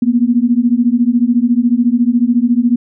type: beating tone pair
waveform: sine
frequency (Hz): 233.1 / 247.1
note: A#3 / B3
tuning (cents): 0 / +1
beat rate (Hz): 14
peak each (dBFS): -12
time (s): 0.02-2.76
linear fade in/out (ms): 5
effects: none